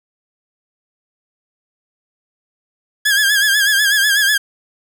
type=tone with vibrato; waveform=sawtooth; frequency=1653 Hz; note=G#6; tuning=9 cents flat; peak=-8 dBFS; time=3.05-4.38 s; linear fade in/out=10 ms; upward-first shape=sine; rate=8.1 Hz; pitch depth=76 cents each way; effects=none